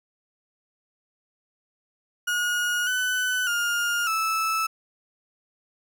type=tone with pitch steps; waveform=35% pulse; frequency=1443 / 1501 / 1415 / 1311 Hz; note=F#6 / F#6 / F6 / E6; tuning=-44 / +24 / +22 / -10 cents; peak=-21 dBFS; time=2.27-4.67 s; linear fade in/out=10 ms; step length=600 ms; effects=none